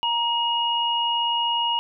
sine tone pair together, 938 / 2875 Hz, A#5 / F7, +11 / +50 cents, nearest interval octave + perfect fifth, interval 1939 cents, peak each -23 dBFS, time 0.03-1.79 s, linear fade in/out 0 ms, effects none

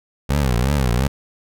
20% pulse tone with vibrato, 65.41 Hz, C2, in tune, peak -11 dBFS, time 0.29-1.08 s, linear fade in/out 10 ms, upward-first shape triangle, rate 2.8 Hz, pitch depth 240 cents each way, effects none

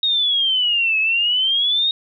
sine exponential two-way sweep, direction down then up, 3759 to 2566 to 3759 Hz, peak -15 dBFS, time 0.03-1.91 s, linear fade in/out 2 ms, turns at 0.99 s, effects none

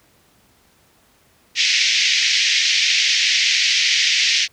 pink band-pass noise, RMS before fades -17 dBFS, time 1.55-4.48 s, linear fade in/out 50 ms, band 2000 to 6100 Hz, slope 48 dB/octave, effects pink hiss -56 dBFS RMS until 4.52 s + high-pass 60 Hz 12 dB/octave

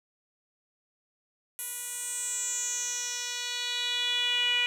10% pulse tone with band-pass filter sweep, 487.5 Hz, B4, 23 cents flat, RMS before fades -31 dBFS, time 1.59-4.66 s, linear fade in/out 0 ms, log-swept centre 11000 to 2700 Hz, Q 4.9, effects none

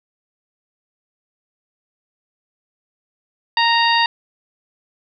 harmonic tone, 930 Hz, A#5, 4 cents flat, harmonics 1 / 2 / 3 / 4 / 5, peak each -16 / -19 / -21 / -22 / -23 dBFS, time 3.57-4.06 s, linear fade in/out 2 ms, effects none

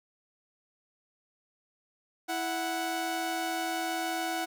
sawtooth tone pair together, 329.6 / 740 Hz, E4 / F#5, 0 / 0 cents, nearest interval octave + major second, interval 1400 cents, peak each -31 / -28 dBFS, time 2.28-4.46 s, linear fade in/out 20 ms, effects none

